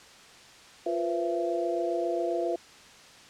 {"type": "tone cluster", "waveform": "sine", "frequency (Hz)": [348.3, 485.6, 513, 673], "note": ["F4", "B4", "C5", "E5"], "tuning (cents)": [-5, -29, -34, 36], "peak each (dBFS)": [-30, -34, -36, -30], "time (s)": [0.86, 2.56], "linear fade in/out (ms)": 5, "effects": ["white hiss -51 dBFS RMS until 3.29 s", "low-pass 6000 Hz 12 dB/octave"]}